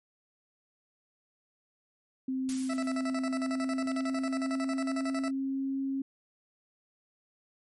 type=tone with pitch glide; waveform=sine; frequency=261.6 to 270.5 Hz; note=C4 to C#4; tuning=0 to -42 cents; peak=-29 dBFS; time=2.28-6.02 s; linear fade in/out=5 ms; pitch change=+58 cents; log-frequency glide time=3.26-5.74 s
type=noise with exponential decay; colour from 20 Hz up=blue; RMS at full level=-35 dBFS; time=2.49-3.32 s; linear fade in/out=0 ms; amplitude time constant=180 ms
type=tone with tremolo; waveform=20% pulse; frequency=659.3 Hz; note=E5; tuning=in tune; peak=-29 dBFS; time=2.69-5.31 s; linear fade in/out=10 ms; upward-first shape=square; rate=11 Hz; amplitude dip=80%
effects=MP3 48 kbps